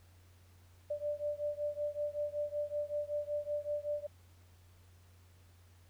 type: beating tone pair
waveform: sine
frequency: 587.3 / 592.6 Hz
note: D5 / D5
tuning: 0 / +15 cents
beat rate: 5.3 Hz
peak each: -37 / -38 dBFS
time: 0.9-4.07 s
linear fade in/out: 10 ms
effects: added 89 Hz sine -59 dBFS peak until 5.89 s + pink hiss -68 dBFS RMS until 5.89 s